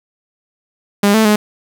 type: tone with pitch steps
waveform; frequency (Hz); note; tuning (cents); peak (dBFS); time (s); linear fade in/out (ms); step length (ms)
sawtooth; 202.6 / 220.3 / 210.5; G#3 / A3 / G#3; -43 / +2 / +24; -5; 1.03-1.36; 5; 110
effects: 7-bit